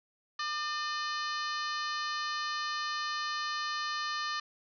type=harmonic tone with a mistuned harmonic; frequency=600 Hz; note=D5; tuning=37 cents sharp; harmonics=2 / 3 / 4 / 5 / 6 / 7 / 8 / 9 / 10; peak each=-35 / -38 / -48 / -44 / -46 / -41 / -45 / -51 / -50 dBFS; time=0.39-4.4 s; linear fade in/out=5 ms; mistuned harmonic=4; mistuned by=+63 cents; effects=none